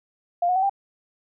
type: tone with pitch steps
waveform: sine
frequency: 698.5 / 728.2 / 759.1 / 791.3 Hz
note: F5 / F#5 / F#5 / G5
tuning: 0 / -28 / +44 / +16 cents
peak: -18 dBFS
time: 0.42-0.696 s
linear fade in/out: 5 ms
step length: 69 ms
effects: none